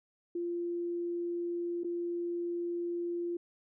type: tone with dropouts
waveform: sine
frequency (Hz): 345.8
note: F4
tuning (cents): -17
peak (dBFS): -32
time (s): 0.35-3.37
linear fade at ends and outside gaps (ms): 5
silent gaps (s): 1.835-1.844
effects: none